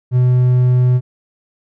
triangle tone, 125.3 Hz, B2, 25 cents sharp, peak -7 dBFS, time 0.11-1.01 s, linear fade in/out 50 ms, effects none

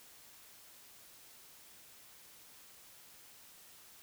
silence, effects white hiss -58 dBFS RMS until 4.02 s

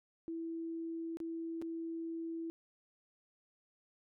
sine tone with dropouts, 329.6 Hz, E4, in tune, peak -38 dBFS, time 0.28-2.5 s, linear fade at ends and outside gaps 0 ms, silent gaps 1.171-1.202 / 1.616-1.622 s, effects none

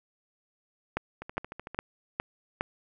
two click trains, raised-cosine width 0.5 ms, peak -24 / -13 dBFS, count 8 / 5, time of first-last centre 1.22-1.746 / 0.97-2.609 s, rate 13.3 / 2.44 Hz, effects none

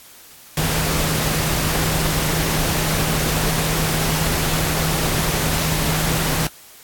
sine tone in noise, 157.8 Hz, D#3, 25 cents sharp, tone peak -23 dBFS, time 0.57-6.47 s, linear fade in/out 2 ms, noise pink, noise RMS -21 dBFS, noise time 0.57-6.47 s, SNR -5 dB, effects white hiss -44 dBFS RMS until 6.83 s + AAC 64 kbps

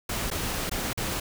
pink noise with dropouts, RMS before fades -30 dBFS, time 0.09-1.2 s, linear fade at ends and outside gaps 5 ms, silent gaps 0.303-0.313 / 0.696-0.713 / 0.932-0.974 s, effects none

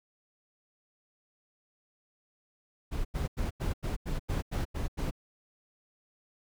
brown noise bursts, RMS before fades -31 dBFS, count 10, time 2.91-5.111 s, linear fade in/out 20 ms, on 140 ms, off 89 ms, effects none

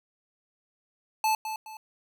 square tone with echo, 872 Hz, A5, 16 cents flat, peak -23 dBFS, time 1.24-1.35 s, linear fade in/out 2 ms, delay 210 ms, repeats 2, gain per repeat -9 dB, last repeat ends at 1.77 s, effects none

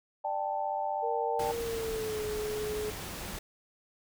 sine chord, D suspended fourth, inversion none, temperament equal with one note detuned, 592.8 / 784 / 880 Hz, D5 / G5 / A5, +16 / 0 / 0 cents, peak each -36 / -33 / -34 dBFS, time 0.24-1.52 s, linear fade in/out 10 ms
sine tone with pitch glide, 466.2 to 425 Hz, A#4 to G#4, 0 to +40 cents, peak -32 dBFS, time 1.02-2.91 s, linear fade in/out 20 ms, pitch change -160 cents, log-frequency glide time 1.59-2.23 s
pink noise, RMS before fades -40 dBFS, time 1.39-3.39 s, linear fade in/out 5 ms
effects none

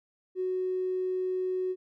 triangle tone with tanh clipping, 370 Hz, F#4, in tune, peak -27 dBFS, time 0.35-1.76 s, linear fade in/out 50 ms, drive 2 dB, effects none

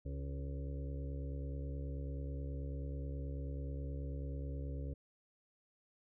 harmonic tone with a mistuned harmonic, 69.3 Hz, C#2, in tune, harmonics 1 / 2 / 4 / 5 / 6 / 7 / 8, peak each -40 / -45 / -50 / -60 / -56 / -55 / -56 dBFS, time 0.05-4.94 s, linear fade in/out 10 ms, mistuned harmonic 6, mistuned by +19 cents, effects none

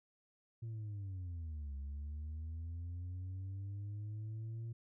sine linear two-way sweep, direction down then up, 115.9 to 68.5 to 115.9 Hz, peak -38 dBFS, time 0.62-4.73 s, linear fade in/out 10 ms, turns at 1.75 s, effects tanh soft clip ceiling -40 dBFS

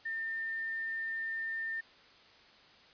sine tone with quantisation, 1805 Hz, A6, 44 cents sharp, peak -34 dBFS, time 0.05-1.81 s, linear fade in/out 10 ms, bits 10, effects white hiss -59 dBFS RMS until 2.93 s + resampled to 11025 Hz

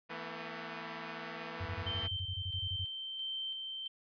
5% pulse chord, E suspended fourth, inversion none, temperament equal with one note detuned, 164.81 / 225 / 246.9 Hz, E3 / A3 / B3, 0 / +39 / 0 cents, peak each -34 / -33 / -37 dBFS, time 0.09-2.08 s, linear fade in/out 20 ms
violet noise with exponential growth, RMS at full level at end -44 dBFS, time 0.79-0.88 s, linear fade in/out 5 ms, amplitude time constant 18 ms
sine tone bursts, 92.5 Hz, F#2, in tune, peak -36 dBFS, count 15, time 1.6-2.85 s, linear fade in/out 10 ms, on 60 ms, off 25 ms
sine tone with tremolo, 3117 Hz, G7, 11 cents flat, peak -36 dBFS, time 1.86-3.88 s, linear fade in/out 10 ms, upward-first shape square, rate 1.5 Hz, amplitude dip 30%
effects resampled to 11025 Hz

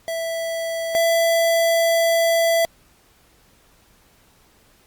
square tone pair in turn, 660 / 666.5 Hz, E5 / E5, +2 / +19 cents, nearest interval unison, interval 17 cents, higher second, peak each -24 / -16 dBFS, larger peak second, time 0.08-0.95 / 0.95-2.65 s, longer second, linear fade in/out 0 ms, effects pink hiss -56 dBFS RMS until 4.86 s + Opus 48 kbps

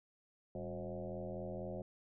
sine tone with frequency modulation, 362.9 Hz, F#4, 34 cents flat, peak -40 dBFS, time 0.55-1.82 s, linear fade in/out 2 ms, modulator 84.2 Hz, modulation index 3.5, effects none

